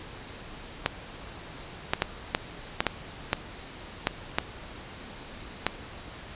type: clicks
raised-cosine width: 0.3 ms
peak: -6 dBFS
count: 10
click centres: 0.861 / 1.935 / 2.021 / 2.349 / 2.805 / 2.867 / 3.331 / 4.071 / 4.385 / 5.666 s
effects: pink hiss -43 dBFS RMS until 6.35 s + resampled to 8000 Hz